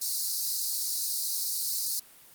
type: high-pass noise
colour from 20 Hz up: pink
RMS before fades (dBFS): -30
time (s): 0.01-2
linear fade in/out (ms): 10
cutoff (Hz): 4100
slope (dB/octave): 96
effects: white hiss -54 dBFS RMS until 2.34 s + Opus 32 kbps